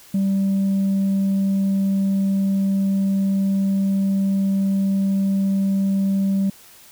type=tone with tanh clipping; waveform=sine; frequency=195.1 Hz; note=G3; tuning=8 cents flat; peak=-17 dBFS; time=0.14-6.5 s; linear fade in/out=5 ms; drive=1 dB; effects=white hiss -47 dBFS RMS until 6.91 s